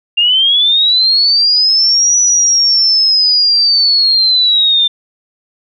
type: linear two-way sweep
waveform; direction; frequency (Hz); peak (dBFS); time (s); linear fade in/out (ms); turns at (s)
sine; up then down; 2777 to 5920 to 3570; -7; 0.17-4.88; 10; 2.2
effects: none